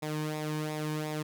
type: tone with flanger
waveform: sawtooth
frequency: 153.2 Hz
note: D#3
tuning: 27 cents flat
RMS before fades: -34 dBFS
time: 0.02-1.23 s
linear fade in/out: 10 ms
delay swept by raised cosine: 0.66 to 1.52 ms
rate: 2.8 Hz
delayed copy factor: -0.65
effects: none